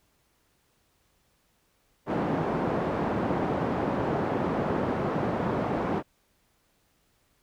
pink band-pass noise, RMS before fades -28 dBFS, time 2.06-6.03 s, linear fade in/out 50 ms, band 160 to 910 Hz, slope 12 dB/octave, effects pink hiss -69 dBFS RMS until 7.42 s

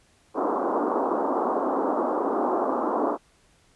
pink band-pass noise, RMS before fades -25 dBFS, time 0.34-3.18 s, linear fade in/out 50 ms, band 250 to 1200 Hz, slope 48 dB/octave, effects pink hiss -61 dBFS RMS until 3.75 s + resampled to 24000 Hz

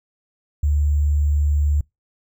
sine tone with sample-and-hold, 73.42 Hz, D2, in tune, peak -15 dBFS, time 0.63-1.81 s, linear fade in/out 5 ms, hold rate 7350 Hz, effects noise-tail reverb RT60 0.2 s tail -26 dB re dry

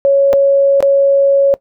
sine tone with dropouts, 554.4 Hz, C#5, in tune, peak -6 dBFS, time 0.05-1.54 s, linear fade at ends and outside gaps 0 ms, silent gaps 0.33-0.335 / 0.805-0.826 s, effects noise-tail reverb RT60 0.1 s tail -19 dB re dry

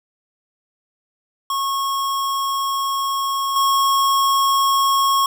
square tone with level steps, 1094 Hz, C#6, 23 cents flat, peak -20 / -15 dBFS, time 1.5-5.26 s, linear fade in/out 2 ms, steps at 3.56 s, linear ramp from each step 2 ms, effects none

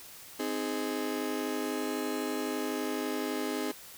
35% pulse chord, Ab major, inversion first, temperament just, 259.6 / 311.5 / 415.3 Hz, C4 / Eb4 / Ab4, -13 / +2 / 0 cents, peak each -34 dBFS, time 0.39-3.72 s, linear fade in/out 10 ms, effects white hiss -49 dBFS RMS until 3.97 s

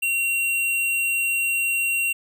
square tone, 2746 Hz, F7, 30 cents flat, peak -21 dBFS, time 0.02-2.13 s, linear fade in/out 10 ms, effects none

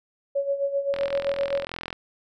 sine tone with tremolo, 558 Hz, C#5, 11 cents sharp, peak -20 dBFS, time 0.35-1.65 s, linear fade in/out 10 ms, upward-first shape sine, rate 7.7 Hz, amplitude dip 70%
click train, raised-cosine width 0.3 ms, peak -16 dBFS, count 43, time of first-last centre 0.94-1.928 s, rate 42.5 Hz
effects none

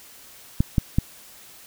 clicks, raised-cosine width 5 ms, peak -5 dBFS, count 3, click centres 0.605 / 0.782 / 0.985 s, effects white hiss -47 dBFS RMS until 1.66 s

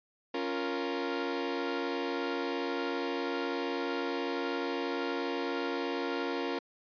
sawtooth chord, Bb minor, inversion first, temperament equal, 277.2 / 349.2 / 466.2 Hz, Db4 / F4 / Bb4, 0 / 0 / 0 cents, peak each -32 dBFS, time 0.34-6.59 s, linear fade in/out 5 ms, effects resampled to 11025 Hz

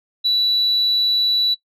sine tone, 3945 Hz, B7, 3 cents flat, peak -13 dBFS, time 0.24-1.55 s, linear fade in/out 20 ms, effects noise-tail reverb RT60 0.1 s tail -20 dB re dry + tanh soft clip ceiling -11 dBFS

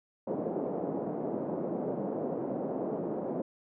white band-pass noise, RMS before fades -34 dBFS, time 0.27-3.42 s, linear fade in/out 5 ms, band 170 to 590 Hz, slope 24 dB/octave, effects none

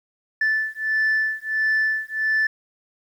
sine beating tone pair, 1753 / 1754.5 Hz, A6 / A6, -7 / -5 cents, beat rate 1.5 Hz, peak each -21 dBFS, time 0.41-2.47 s, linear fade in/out 5 ms, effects tanh soft clip ceiling -15 dBFS + 9-bit

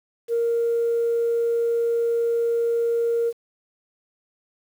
sine tone, 466.2 Hz, A#4, in tune, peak -18 dBFS, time 0.28-3.33 s, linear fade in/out 50 ms, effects tanh soft clip ceiling -15 dBFS + 8-bit

